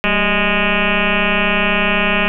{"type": "tone with frequency modulation", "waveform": "sine", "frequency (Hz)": 1240, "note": "D#6", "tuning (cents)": -6, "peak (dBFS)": -12, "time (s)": [0.04, 2.28], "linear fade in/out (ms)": 0, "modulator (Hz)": 204, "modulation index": 7.8, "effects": []}